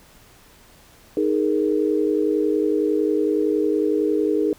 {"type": "chord", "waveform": "sine", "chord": "D# suspended fourth", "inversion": "none", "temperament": "equal", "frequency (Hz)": [311.1, 415.3, 466.2], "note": ["D#4", "G#4", "A#4"], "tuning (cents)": [0, 0, 0], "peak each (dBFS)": [-21, -21, -24], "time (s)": [1.17, 4.53], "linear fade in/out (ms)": 2, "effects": ["pink hiss -51 dBFS RMS until 4.58 s"]}